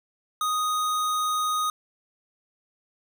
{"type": "tone", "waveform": "square", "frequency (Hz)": 1244.5, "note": "D#6", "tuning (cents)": 0, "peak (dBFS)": -24, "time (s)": [0.41, 1.7], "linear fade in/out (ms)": 2, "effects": []}